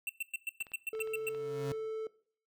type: tone bursts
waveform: square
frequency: 2697 Hz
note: E7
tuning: 39 cents sharp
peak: -34 dBFS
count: 10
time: 0.07-1.29 s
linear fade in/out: 2 ms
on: 23 ms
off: 110 ms
type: clicks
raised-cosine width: 0.3 ms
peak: -36 dBFS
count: 8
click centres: 0.609 / 0.668 / 0.718 / 0.951 / 0.994 / 1.074 / 1.283 / 1.348 s
type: tone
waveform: triangle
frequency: 440 Hz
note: A4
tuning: in tune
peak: -33 dBFS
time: 0.93-2.07 s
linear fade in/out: 2 ms
type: tone with exponential growth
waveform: 35% pulse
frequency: 137.1 Hz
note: C#3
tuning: 19 cents flat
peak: -32 dBFS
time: 0.98-1.72 s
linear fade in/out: 2 ms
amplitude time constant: 160 ms
effects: noise-tail reverb RT60 0.5 s tail -20 dB re dry